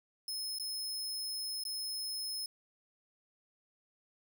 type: tone with dropouts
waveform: sawtooth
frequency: 5180 Hz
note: E8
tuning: 31 cents flat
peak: -34 dBFS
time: 0.28-2.46 s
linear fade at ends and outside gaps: 2 ms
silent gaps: 0.586-0.597 / 1.637-1.651 s
effects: none